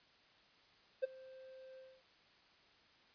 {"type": "tone with ADSR envelope", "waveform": "triangle", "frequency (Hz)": 523.3, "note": "C5", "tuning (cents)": 0, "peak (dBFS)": -28, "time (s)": [1.02, 2.03], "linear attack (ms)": 20, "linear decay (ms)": 16, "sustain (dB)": -23, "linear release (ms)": 250, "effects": ["white hiss -67 dBFS RMS until 3.14 s", "resampled to 11025 Hz"]}